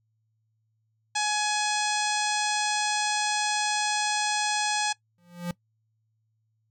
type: harmonic tone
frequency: 841 Hz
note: G#5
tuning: 22 cents sharp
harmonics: 1 / 2 / 3 / 4 / 5 / 6 / 7 / 8 / 9 / 10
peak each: -28 / -31 / -33 / -34 / -35 / -36 / -36 / -37 / -38 / -38 dBFS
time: 1.15-4.93 s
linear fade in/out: 10 ms
type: tone with exponential growth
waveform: square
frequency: 174.61 Hz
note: F3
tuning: in tune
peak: -26 dBFS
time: 5.18-5.51 s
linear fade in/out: 2 ms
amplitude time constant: 71 ms
effects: noise-tail reverb RT60 0.1 s tail -20 dB re dry + added 110 Hz sine -70 dBFS peak until 6.7 s